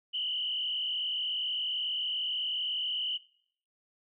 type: tone with frequency modulation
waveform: sine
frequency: 2984 Hz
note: F#7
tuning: 14 cents sharp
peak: -30 dBFS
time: 0.13-3.18 s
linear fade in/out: 20 ms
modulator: 43.6 Hz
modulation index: 2.6
effects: noise-tail reverb RT60 0.6 s tail -20 dB re dry